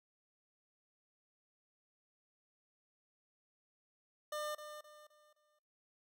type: tone with echo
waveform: 25% pulse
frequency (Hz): 601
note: D5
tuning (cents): +40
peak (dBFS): -35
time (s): 4.32-4.55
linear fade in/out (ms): 5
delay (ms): 260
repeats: 4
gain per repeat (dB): -9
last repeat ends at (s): 5.59
effects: noise-tail reverb RT60 0.5 s tail -22 dB re dry